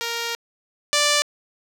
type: tone pair in turn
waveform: 5% pulse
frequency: 466.2 / 587.3 Hz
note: A#4 / D5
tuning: 0 / 0 cents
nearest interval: major third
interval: 400 cents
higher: second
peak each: -13 / -5 dBFS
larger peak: second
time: 0.01-0.35 / 0.93-1.22 s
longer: first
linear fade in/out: 0 ms
effects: low-pass 12000 Hz 12 dB/octave